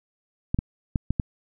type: clicks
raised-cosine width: 5 ms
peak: -10 dBFS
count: 5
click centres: 0.545 / 0.589 / 0.958 / 1.106 / 1.198 s
effects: none